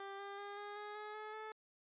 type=tone with pitch steps; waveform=15% pulse; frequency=394.2 / 399.7 / 405.3 / 410.9 / 416.7 / 422.5 / 428.4 / 434.4 Hz; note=G4 / G4 / G#4 / G#4 / G#4 / G#4 / A4 / A4; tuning=+10 / +34 / -42 / -18 / +6 / +30 / -46 / -22 cents; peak=-39 dBFS; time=0-1.52 s; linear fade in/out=2 ms; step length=190 ms; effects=resampled to 8000 Hz